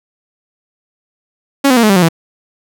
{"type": "tone with pitch steps", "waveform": "sawtooth", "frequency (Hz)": [277.2, 254.2, 233.1, 213.8, 196.01, 179.74, 164.82], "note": ["C#4", "C4", "A#3", "A3", "G3", "F#3", "E3"], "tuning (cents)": [0, -50, 0, -49, 0, -50, 0], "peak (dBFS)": -3, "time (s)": [1.64, 2.088], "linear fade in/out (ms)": 10, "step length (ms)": 64, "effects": []}